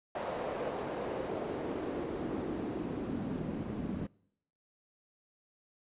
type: noise with band-pass filter sweep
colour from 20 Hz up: pink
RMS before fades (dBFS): -37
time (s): 0.15-4.07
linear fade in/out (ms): 5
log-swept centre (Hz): 620 to 200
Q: 1.7
effects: noise-tail reverb RT60 0.7 s tail -24 dB re dry + resampled to 8000 Hz